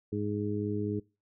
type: harmonic tone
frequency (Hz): 103.83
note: G#2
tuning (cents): 0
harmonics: 1 / 2 / 3 / 4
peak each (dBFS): -35 / -35 / -35 / -35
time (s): 0.12-1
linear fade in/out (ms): 10
effects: noise-tail reverb RT60 0.3 s tail -24 dB re dry